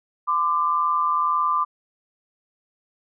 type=tone pair together; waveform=sine; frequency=1023 / 1184.9 Hz; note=C6 / D6; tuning=-39 / +15 cents; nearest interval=minor third; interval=254 cents; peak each=-23 / -20 dBFS; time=0.27-1.65 s; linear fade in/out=20 ms; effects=none